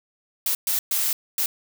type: noise bursts at uneven times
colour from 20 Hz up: blue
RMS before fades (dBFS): -23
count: 4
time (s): 0.46-0.55 / 0.67-0.79 / 0.91-1.13 / 1.38-1.46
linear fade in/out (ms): 2
effects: none